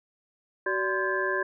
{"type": "tone cluster", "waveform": "sine", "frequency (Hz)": [378.4, 580, 1032, 1596, 1715], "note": ["F#4", "D5", "C6", "G6", "A6"], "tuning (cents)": [39, -22, -24, 31, -45], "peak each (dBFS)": [-30, -33, -32, -30, -32], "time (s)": [0.66, 1.43], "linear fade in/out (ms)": 5, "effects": []}